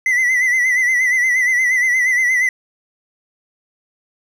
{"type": "tone with vibrato", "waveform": "triangle", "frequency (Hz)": 2006, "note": "B6", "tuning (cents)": 26, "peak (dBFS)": -11, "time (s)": [0.06, 2.49], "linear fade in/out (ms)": 2, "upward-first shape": "sine", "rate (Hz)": 8.5, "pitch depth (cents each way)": 63, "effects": []}